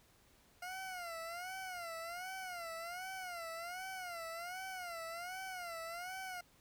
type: tone with vibrato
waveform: 20% pulse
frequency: 707 Hz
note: F5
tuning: 21 cents sharp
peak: -38 dBFS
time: 0.62-6.41 s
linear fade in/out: 5 ms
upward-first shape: sine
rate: 1.3 Hz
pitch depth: 130 cents each way
effects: pink hiss -68 dBFS RMS until 6.6 s